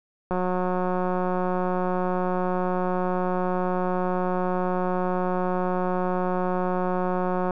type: click train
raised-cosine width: 1 ms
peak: -13 dBFS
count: 1311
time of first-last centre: 0.31-7.508 s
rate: 182 Hz
effects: none